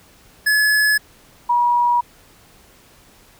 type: tone pair in turn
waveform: square / sine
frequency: 1706 / 962.2 Hz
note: G#6 / B5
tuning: +46 / -45 cents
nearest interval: minor seventh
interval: 991 cents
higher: first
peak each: -14 / -13 dBFS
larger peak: second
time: 0.46-0.98 / 1.49-2.01 s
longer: neither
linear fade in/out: 10 ms
effects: pink hiss -50 dBFS RMS until 3.39 s